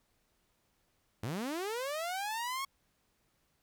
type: linear sweep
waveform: sawtooth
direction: up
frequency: 96.3 to 1108 Hz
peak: -31 dBFS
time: 1.23-2.65 s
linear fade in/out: 5 ms
effects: pink hiss -75 dBFS RMS until 3.62 s